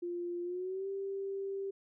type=tone with pitch glide; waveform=sine; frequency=349.2 to 392 Hz; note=F4 to G4; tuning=0 to 0 cents; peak=-35 dBFS; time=0.02-1.71 s; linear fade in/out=10 ms; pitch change=+200 cents; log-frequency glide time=0.43-0.88 s; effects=none